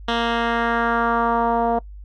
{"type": "tone with low-pass filter sweep", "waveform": "10% pulse", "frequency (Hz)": 233.1, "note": "A#3", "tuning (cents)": 0, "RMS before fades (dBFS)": -20, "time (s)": [0.08, 1.79], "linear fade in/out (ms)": 5, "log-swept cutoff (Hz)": [3300, 710], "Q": 2.1, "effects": ["noise-tail reverb RT60 0.1 s tail -23 dB re dry", "added 50 Hz sine -35 dBFS peak until 2.04 s"]}